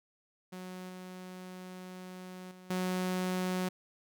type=tone with level steps; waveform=sawtooth; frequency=183.7 Hz; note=F#3; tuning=12 cents flat; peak=-38 / -40 / -47 / -27 dBFS; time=0.52-3.69 s; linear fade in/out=10 ms; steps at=0.89 / 2.51 / 2.7 s; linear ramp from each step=5 ms; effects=none

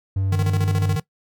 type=tone with pitch glide; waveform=triangle; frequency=96.5 to 98.58 Hz; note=G2 to G2; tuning=-27 to +10 cents; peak=-17 dBFS; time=0.16-0.96 s; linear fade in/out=5 ms; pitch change=+37 cents; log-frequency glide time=0.32-0.45 s
type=tone with tremolo; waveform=square; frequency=153.2 Hz; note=D#3; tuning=27 cents flat; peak=-21 dBFS; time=0.32-1 s; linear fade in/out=5 ms; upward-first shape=square; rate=14 Hz; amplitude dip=70%
effects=noise-tail reverb RT60 0.1 s tail -20 dB re dry

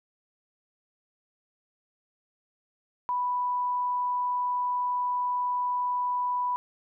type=tone; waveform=sine; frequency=987.8 Hz; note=B5; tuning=in tune; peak=-25 dBFS; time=3.09-6.56 s; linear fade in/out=0 ms; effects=none

